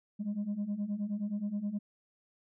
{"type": "beating tone pair", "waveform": "sine", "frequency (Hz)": [200, 209.5], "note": ["G3", "G#3"], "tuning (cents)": [35, 15], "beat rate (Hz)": 9.5, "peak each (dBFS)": [-35, -32], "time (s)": [0.19, 1.79], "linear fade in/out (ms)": 20, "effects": ["tanh soft clip ceiling -29 dBFS"]}